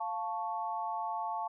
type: chord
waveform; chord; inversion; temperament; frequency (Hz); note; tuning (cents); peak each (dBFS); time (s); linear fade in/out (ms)
sine; F augmented; none; equal; 698.5 / 880 / 1108.7; F5 / A5 / C#6; 0 / 0 / 0; -39 / -35 / -40; 0-1.48; 10
effects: none